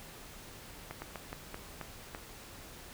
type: slowing click train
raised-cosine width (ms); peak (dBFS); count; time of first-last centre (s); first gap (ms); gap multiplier
0.5; -25; 7; 0.91-2.148; 110; 1.25
effects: pink hiss -50 dBFS RMS until 2.93 s